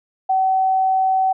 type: tone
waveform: sine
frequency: 760 Hz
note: F#5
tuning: 46 cents sharp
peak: -14 dBFS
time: 0.29-1.33 s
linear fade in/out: 10 ms
effects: none